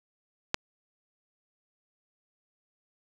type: click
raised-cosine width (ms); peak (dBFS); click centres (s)
0.2; -7; 0.544
effects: none